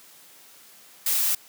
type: noise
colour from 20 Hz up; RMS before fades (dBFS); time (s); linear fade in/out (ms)
blue; -23; 1.06-1.35; 5
effects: white hiss -51 dBFS RMS until 1.48 s + high-pass 150 Hz 12 dB/octave